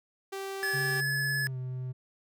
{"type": "tone", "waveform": "sawtooth", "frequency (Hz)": 389.5, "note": "G4", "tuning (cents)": -11, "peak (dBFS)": -31, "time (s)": [0.32, 1.01], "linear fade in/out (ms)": 10}
{"type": "tone with vibrato", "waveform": "square", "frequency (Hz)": 1710, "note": "A6", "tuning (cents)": -50, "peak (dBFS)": -29, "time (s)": [0.63, 1.47], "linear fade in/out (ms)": 0, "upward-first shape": "triangle", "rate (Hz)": 18, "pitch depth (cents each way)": 12}
{"type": "tone with pitch glide", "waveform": "triangle", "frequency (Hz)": [138.59, 127.82], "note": ["C#3", "C3"], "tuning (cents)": [0, -40], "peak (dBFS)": -31, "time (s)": [0.73, 1.93], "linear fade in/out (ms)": 20, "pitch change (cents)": -140, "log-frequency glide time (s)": [1.39, 1.57]}
{"effects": []}